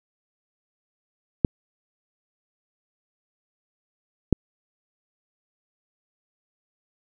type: clicks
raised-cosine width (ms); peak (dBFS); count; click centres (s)
3; -3; 2; 1.448 / 4.327
effects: none